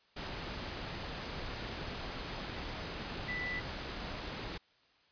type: tone in noise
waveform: sine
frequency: 1982 Hz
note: B6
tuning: 6 cents sharp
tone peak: -36 dBFS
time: 3.28-3.6 s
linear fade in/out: 10 ms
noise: pink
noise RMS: -41 dBFS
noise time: 0.16-4.58 s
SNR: +2 dB
effects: white hiss -68 dBFS RMS until 5.11 s + resampled to 11025 Hz